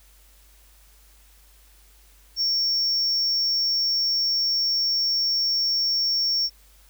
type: tone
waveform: triangle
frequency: 5480 Hz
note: F8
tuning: 34 cents flat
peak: -19 dBFS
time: 2.36-6.5 s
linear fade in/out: 50 ms
effects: added 50 Hz sine -53 dBFS peak until 6.89 s + white hiss -57 dBFS RMS until 6.89 s